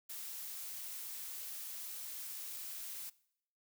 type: noise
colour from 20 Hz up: blue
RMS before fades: -45 dBFS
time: 0.09-3.1 s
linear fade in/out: 10 ms
effects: noise-tail reverb RT60 0.7 s tail -21 dB re dry